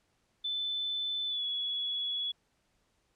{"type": "tone with pitch glide", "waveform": "sine", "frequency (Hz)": [3516, 3379], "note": ["A7", "G#7"], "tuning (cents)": [-2, 29], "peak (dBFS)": -31, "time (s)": [0.44, 2.32], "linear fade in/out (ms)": 10, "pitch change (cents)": -69, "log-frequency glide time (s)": [1.27, 1.44], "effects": ["pink hiss -74 dBFS RMS until 3.15 s", "low-pass 9000 Hz 12 dB/octave"]}